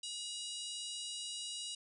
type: harmonic tone with a mistuned harmonic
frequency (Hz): 961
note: B5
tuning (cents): -48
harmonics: 3 / 4 / 5 / 6 / 7 / 8 / 9 / 10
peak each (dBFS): -45 / -46 / -50 / -52 / -53 / -51 / -52 / -53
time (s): 0.03-1.75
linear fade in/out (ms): 5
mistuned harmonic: 6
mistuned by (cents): -41
effects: none